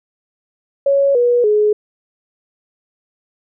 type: tone with pitch steps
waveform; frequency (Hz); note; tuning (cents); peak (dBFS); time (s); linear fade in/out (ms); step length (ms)
sine; 556 / 484 / 421.4; C#5 / B4 / G#4; +5 / -35 / +25; -10; 0.86-1.73; 5; 290
effects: none